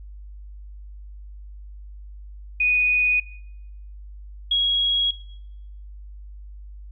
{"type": "tone pair in turn", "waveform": "sine", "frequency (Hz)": [2479, 3309], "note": ["D#7", "G#7"], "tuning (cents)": [-7, -7], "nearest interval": "perfect fourth", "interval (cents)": 500, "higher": "second", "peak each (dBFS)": -17, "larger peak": "neither", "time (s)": [[2.6, 3.2], [4.51, 5.11]], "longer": "neither", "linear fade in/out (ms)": 5, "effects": ["noise-tail reverb RT60 0.8 s tail -21 dB re dry", "added 50 Hz sine -37 dBFS peak until 6.91 s"]}